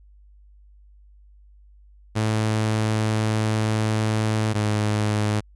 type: tone pair in turn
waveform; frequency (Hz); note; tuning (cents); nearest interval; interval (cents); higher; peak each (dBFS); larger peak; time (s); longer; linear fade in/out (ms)
sawtooth; 108.9 / 105.8; A2 / G#2; -17 / +33; unison; 50; first; -16; neither; 2.15-4.54 / 4.54-5.41; first; 20
effects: added 50 Hz sine -48 dBFS peak until 5.55 s + resampled to 24000 Hz